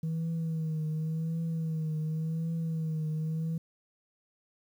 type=tone with vibrato; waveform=sine; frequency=160 Hz; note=D#3; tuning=49 cents sharp; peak=-27 dBFS; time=0.03-3.58 s; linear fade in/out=5 ms; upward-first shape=triangle; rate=0.9 Hz; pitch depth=60 cents each way; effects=tanh soft clip ceiling -28 dBFS + 10-bit